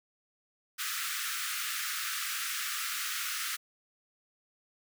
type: high-pass noise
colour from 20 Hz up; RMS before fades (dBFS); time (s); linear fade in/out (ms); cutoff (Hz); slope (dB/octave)
pink; -35; 0.78-3.57; 20; 1200; 96
effects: none